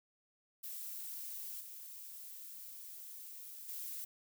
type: noise with level steps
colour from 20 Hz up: violet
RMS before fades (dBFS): -45 / -50 / -44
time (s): 0.63-4.05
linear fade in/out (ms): 10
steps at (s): 1.6 / 3.68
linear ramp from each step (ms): 10
effects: none